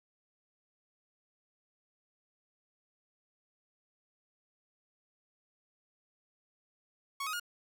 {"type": "tone with pitch steps", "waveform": "sawtooth", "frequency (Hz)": [1108.7, 1258.9, 1429.5], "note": ["C#6", "D#6", "F6"], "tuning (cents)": [0, 20, 40], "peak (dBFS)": -31, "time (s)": [7.2, 7.398], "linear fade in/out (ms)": 5, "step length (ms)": 66, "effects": []}